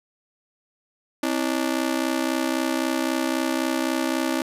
sawtooth ring-modulated tone, 293.7 Hz, D4, in tune, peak -15 dBFS, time 1.23-4.42 s, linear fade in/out 2 ms, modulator 31.9 Hz, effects resampled to 32000 Hz

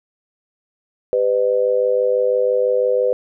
sine tone with amplitude modulation, 503 Hz, B4, 32 cents sharp, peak -10 dBFS, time 1.13-3.13 s, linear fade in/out 0 ms, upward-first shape sine, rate 106 Hz, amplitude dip 85%, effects none

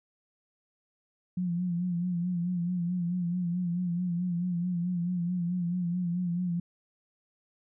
sine tone with vibrato, 176.2 Hz, F3, 16 cents sharp, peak -27 dBFS, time 1.37-6.6 s, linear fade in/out 5 ms, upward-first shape sine, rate 4.6 Hz, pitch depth 58 cents each way, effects none

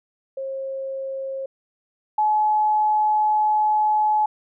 sine tone pair in turn, 537 / 852.4 Hz, C5 / G#5, +45 / +45 cents, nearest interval minor sixth, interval 800 cents, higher second, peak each -26 / -16 dBFS, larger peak second, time 0.37-1.46 / 2.18-4.26 s, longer second, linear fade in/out 5 ms, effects none

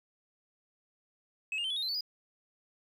sine tone with pitch steps, 2574 / 2823 / 3097 / 3396 / 3725 / 4086 / 4482 / 4916 Hz, E7 / F7 / G7 / G#7 / A#7 / C8 / C#8 / D#8, -42 / +18 / -22 / +38 / -2 / -42 / +18 / -22 cents, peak -29 dBFS, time 1.52-2.008 s, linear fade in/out 2 ms, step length 61 ms, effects tanh soft clip ceiling -30 dBFS + 11-bit

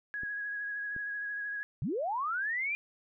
sine tone with vibrato, 1661.2 Hz, G#6, in tune, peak -34 dBFS, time 0.14-1.63 s, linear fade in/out 0 ms, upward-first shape triangle, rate 13 Hz, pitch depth 28 cents each way
clicks, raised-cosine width 3 ms, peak -34 dBFS, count 2, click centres 0.234 / 0.964 s
sine linear sweep, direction up, 104.5 to 2426 Hz, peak -30 dBFS, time 1.82-2.75 s, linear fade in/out 0 ms
effects none

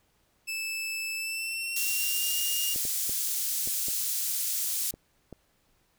sawtooth tone with pitch glide, 2629 to 2834 Hz, E7 to F7, -5 to +25 cents, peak -28 dBFS, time 0.47-2.75 s, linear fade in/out 20 ms, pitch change +130 cents, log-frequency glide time 1.15-2.39 s
pink high-pass noise, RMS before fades -30 dBFS, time 1.76-4.91 s, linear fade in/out 5 ms, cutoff 7300 Hz, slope 12 dB/octave
clicks, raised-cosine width 2 ms, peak -28 dBFS, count 7, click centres 2.76 / 2.852 / 3.095 / 3.674 / 3.884 / 4.94 / 5.327 s
effects pink hiss -69 dBFS RMS until 5.98 s

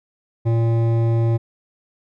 triangle tone with hard clipping, 115.1 Hz, A#2, 22 cents flat, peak -17 dBFS, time 0.45-1.38 s, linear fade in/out 20 ms, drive 16 dB, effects none

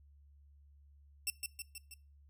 10% pulse tone with echo, 2700 Hz, E7, 41 cents sharp, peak -24 dBFS, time 1.27-1.3 s, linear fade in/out 2 ms, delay 160 ms, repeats 4, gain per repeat -4 dB, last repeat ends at 1.94 s, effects noise-tail reverb RT60 0.4 s tail -23 dB re dry + added 71 Hz sine -59 dBFS peak until 2.29 s

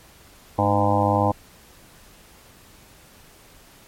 harmonic tone with a mistuned harmonic, 101.8 Hz, G#2, 34 cents flat, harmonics 1 / 2 / 3 / 5 / 6 / 7 / 8 / 9 / 10, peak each -23 / -27 / -26 / -25 / -26 / -29 / -23 / -26 / -28 dBFS, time 0.58-1.32 s, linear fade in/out 10 ms, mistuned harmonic 2, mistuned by +53 cents, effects pink hiss -50 dBFS RMS until 3.87 s + MP3 64 kbps

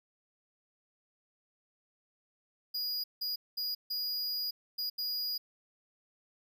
square tone bursts at uneven times, 4890 Hz, D#8, 31 cents flat, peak -33 dBFS, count 6, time 2.74-3.04 / 3.21-3.36 / 3.57-3.75 / 3.9-4.51 / 4.78-4.9 / 4.98-5.38 s, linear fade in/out 10 ms, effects none

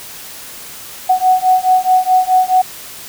sine beating tone pair, 740 / 744.7 Hz, F#5 / F#5, 0 / +11 cents, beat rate 4.7 Hz, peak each -12 dBFS, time 1.09-2.62 s, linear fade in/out 10 ms, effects white hiss -32 dBFS RMS until 3.08 s

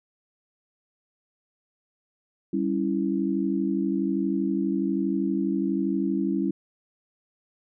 sine chord, C# diminished, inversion second, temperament equal, 196 / 277.2 / 329.6 Hz, G3 / C#4 / E4, 0 / 0 / 0 cents, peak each -27 dBFS, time 2.53-6.51 s, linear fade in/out 5 ms, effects none

